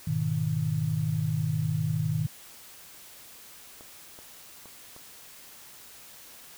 sine chord, G# minor, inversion none, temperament equal, 103.83 / 123.47 / 155.56 Hz, G#2 / B2 / D#3, 0 / 0 / 0 cents, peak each -32 / -31 / -27 dBFS, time 0.07-2.27 s, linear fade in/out 5 ms
clicks, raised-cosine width 1 ms, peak -34 dBFS, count 4, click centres 3.809 / 4.189 / 4.657 / 4.964 s
effects white hiss -49 dBFS RMS until 6.57 s

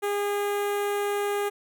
sawtooth tone with notch filter, 407.8 Hz, G#4, 32 cents flat, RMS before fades -27 dBFS, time 0.02-1.5 s, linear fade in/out 20 ms, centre 4800 Hz, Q 0.9, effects none

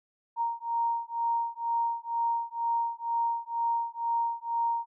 sine beating tone pair, 930 / 932.1 Hz, A#5 / A#5, -4 / 0 cents, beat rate 2.1 Hz, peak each -30 dBFS, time 0.36-4.86 s, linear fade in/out 50 ms, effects none

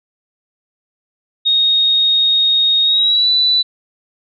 sine tone with pitch glide, 3729 to 3974 Hz, A#7 to B7, 0 to +10 cents, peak -10 dBFS, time 1.45-3.63 s, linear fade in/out 20 ms, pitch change +110 cents, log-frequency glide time 2.83-3.29 s, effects none

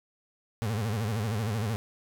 35% pulse tone with vibrato, 108.6 Hz, A2, 22 cents flat, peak -26 dBFS, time 0.62-1.76 s, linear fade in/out 0 ms, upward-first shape sine, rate 13 Hz, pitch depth 140 cents each way, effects none

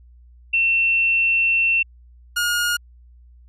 sine / sawtooth tone pair in turn, 2700 / 1429.4 Hz, E7 / F6, +41 / +40 cents, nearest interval major seventh, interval 1101 cents, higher first, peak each -15 dBFS, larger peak neither, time 0.53-1.83 / 2.36-2.77 s, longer first, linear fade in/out 10 ms, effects added 60 Hz sine -45 dBFS peak until 3.48 s + resampled to 32000 Hz

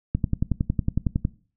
click train, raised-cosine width 5 ms, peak -9 dBFS, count 13, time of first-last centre 0.15-1.251 s, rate 10.9 Hz, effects noise-tail reverb RT60 0.4 s tail -20 dB re dry

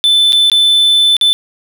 triangle tone with dropouts, 3520 Hz, A7, in tune, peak -5 dBFS, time 0.04-1.33 s, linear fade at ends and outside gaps 0 ms, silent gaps 0.323-0.33 / 0.499-0.517 / 1.167-1.212 s, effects 7-bit

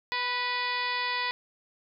harmonic tone with a mistuned harmonic, 493.9 Hz, B4, in tune, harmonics 1 / 2 / 3 / 4 / 5 / 6 / 7 / 8 / 9 / 10, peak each -44 / -32 / -42 / -32 / -36 / -44 / -38 / -41 / -39 / -43 dBFS, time 0.12-1.31 s, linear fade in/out 0 ms, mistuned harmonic 4, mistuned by -16 cents, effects none

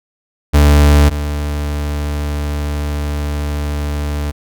40% pulse tone pair in turn, 73 / 73.31 Hz, D2 / D2, -10 / -3 cents, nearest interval unison, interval 7 cents, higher second, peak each -5 / -16 dBFS, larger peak first, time 0.53-1.1 / 1.1-4.32 s, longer second, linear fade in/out 20 ms, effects none

